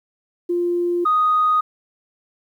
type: tone pair in turn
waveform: sine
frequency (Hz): 349.2 / 1244.4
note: F4 / D#6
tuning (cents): 0 / 0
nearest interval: octave + minor seventh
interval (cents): 2200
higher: second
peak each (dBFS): -17 / -13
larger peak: second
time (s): 0.49-1.05 / 1.05-1.61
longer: neither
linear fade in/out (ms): 10
effects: tanh soft clip ceiling -9 dBFS + 9-bit